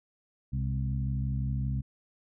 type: harmonic tone with a mistuned harmonic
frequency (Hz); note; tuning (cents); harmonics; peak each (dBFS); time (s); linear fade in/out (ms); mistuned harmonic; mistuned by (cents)
65.41; C2; 0; 1 / 2 / 3 / 4; -32 / -30 / -38 / -45; 0.52-1.82; 20; 3; +60
effects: none